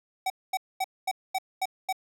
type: tone bursts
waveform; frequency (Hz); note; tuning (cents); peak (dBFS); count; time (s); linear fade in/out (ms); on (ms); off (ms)
square; 759; F#5; +44; -26; 7; 0.26-1.927; 5; 41; 230
effects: none